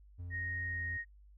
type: tone with pitch glide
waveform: triangle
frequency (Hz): 87.9 to 84.71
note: F2 to E2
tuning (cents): +12 to +48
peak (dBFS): -39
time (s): 0.18-0.98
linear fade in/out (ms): 20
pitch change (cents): -64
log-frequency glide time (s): 0.63-0.83
type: tone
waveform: sine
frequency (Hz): 1866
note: A#6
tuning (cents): +1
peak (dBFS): -37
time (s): 0.3-1.05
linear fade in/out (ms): 50
effects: noise-tail reverb RT60 0.1 s tail -26 dB re dry + added 50 Hz sine -56 dBFS peak until 1.37 s